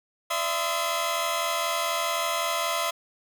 sawtooth tone cluster, 587 / 671 / 1029 / 1270 / 3335 Hz, D5 / E5 / C6 / D#6 / G#7, -1 / +31 / -29 / +35 / +7 cents, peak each -31 / -26 / -26 / -29 / -32 dBFS, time 0.3-2.91 s, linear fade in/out 10 ms, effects none

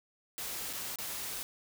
white noise with dropouts, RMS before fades -39 dBFS, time 0.38-1.43 s, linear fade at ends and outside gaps 0 ms, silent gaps 0.729-0.734 / 0.958-0.986 s, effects none

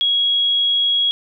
sine tone, 3316 Hz, G#7, 3 cents flat, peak -14 dBFS, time 0.01-1.11 s, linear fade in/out 0 ms, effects none

